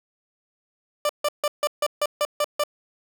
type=tone bursts; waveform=30% pulse; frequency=591 Hz; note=D5; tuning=11 cents sharp; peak=-17 dBFS; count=9; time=1.05-2.637 s; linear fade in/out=2 ms; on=43 ms; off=150 ms; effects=none